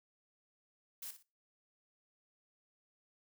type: noise with echo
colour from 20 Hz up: blue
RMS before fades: -45 dBFS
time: 1.02-1.11 s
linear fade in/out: 5 ms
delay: 59 ms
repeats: 2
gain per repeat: -11 dB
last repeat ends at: 1.228 s
effects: noise-tail reverb RT60 0.3 s tail -20 dB re dry